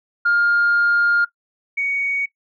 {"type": "tone pair in turn", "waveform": "sine", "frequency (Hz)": [1410, 2238], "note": ["F6", "C#7"], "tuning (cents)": [16, 16], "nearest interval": "minor sixth", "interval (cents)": 800, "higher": "second", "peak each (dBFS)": [-12, -18], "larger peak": "first", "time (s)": [[0.25, 1.25], [1.77, 2.26]], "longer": "first", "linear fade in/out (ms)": 10, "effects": ["noise-tail reverb RT60 0.1 s tail -18 dB re dry", "tanh soft clip ceiling -10 dBFS"]}